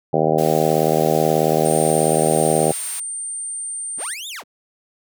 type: harmonic tone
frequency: 78.4 Hz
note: D#2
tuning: 14 cents sharp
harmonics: 2 / 3 / 4 / 5 / 6 / 7 / 8 / 9 / 10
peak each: -23 / -26 / -26 / -22 / -22 / -22 / -23 / -24 / -24 dBFS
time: 0.13-2.72 s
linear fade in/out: 5 ms
type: high-pass noise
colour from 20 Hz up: white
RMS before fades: -33 dBFS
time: 0.38-3 s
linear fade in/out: 5 ms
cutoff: 880 Hz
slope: 12 dB/octave
type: tone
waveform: sine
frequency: 8870 Hz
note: C#9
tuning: in tune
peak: -25 dBFS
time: 1.65-4.14 s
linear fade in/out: 2 ms
type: linear two-way sweep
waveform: sawtooth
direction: up then down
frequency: 45.2 to 3751 to 45.2 Hz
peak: -26 dBFS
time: 3.97-4.44 s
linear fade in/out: 50 ms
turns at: 4.28 s
effects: none